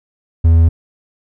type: tone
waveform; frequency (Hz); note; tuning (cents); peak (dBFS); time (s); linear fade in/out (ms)
triangle; 82.41; E2; 0; -4; 0.44-0.69; 10
effects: none